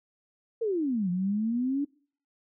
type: exponential two-way sweep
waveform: sine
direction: down then up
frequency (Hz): 475.4 to 174.61 to 291.8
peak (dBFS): -25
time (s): 0.61-1.85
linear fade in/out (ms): 10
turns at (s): 1.1
effects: noise-tail reverb RT60 0.5 s tail -25 dB re dry